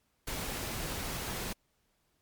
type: noise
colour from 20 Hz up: pink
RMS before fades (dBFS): -37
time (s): 0.27-1.53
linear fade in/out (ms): 5
effects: pink hiss -75 dBFS RMS until 2.21 s + MP3 96 kbps